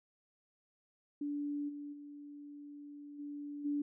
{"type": "tone with level steps", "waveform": "sine", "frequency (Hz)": 290, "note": "D4", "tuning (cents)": -22, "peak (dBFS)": [-35, -42, -47, -41, -32], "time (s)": [1.21, 3.82], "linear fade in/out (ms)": 5, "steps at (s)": [1.68, 1.92, 3.18, 3.64], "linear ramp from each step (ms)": 20, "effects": []}